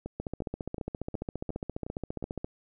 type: two click trains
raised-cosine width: 2 ms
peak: -23 / -20 dBFS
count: 7 / 34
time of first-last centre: 0.06-2.226 / 0.2-2.445 s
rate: 2.77 / 14.7 Hz
effects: none